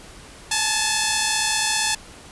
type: tone pair together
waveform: 5% pulse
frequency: 852 / 887.1 Hz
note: G#5 / A5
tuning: +44 / +14 cents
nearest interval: minor second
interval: 70 cents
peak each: -10 dBFS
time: 0.51-1.95 s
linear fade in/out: 5 ms
effects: pink hiss -43 dBFS RMS until 2.31 s + resampled to 24000 Hz